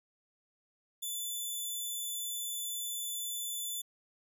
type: tone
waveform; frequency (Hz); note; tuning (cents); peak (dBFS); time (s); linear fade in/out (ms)
10% pulse; 3498; A7; -11; -28; 1.02-3.82; 10
effects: none